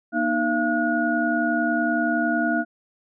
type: tone cluster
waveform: sine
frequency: 238.3 / 309.1 / 684 / 1450 Hz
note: A#3 / D#4 / F5 / F#6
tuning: +38 / -11 / -36 / -35 cents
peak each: -25 dBFS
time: 0.12-2.65 s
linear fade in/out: 50 ms
effects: none